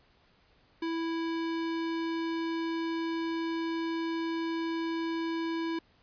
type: tone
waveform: square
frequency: 329.6 Hz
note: E4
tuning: in tune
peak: -31 dBFS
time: 0.82-5.79 s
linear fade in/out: 5 ms
effects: pink hiss -65 dBFS RMS until 6.02 s + resampled to 11025 Hz